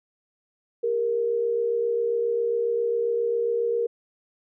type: tone pair together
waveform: sine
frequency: 400.5 / 467.9 Hz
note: G4 / A#4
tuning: +37 / +6 cents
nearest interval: minor third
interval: 269 cents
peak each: -30 / -22 dBFS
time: 0.83-3.87 s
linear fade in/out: 10 ms
effects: none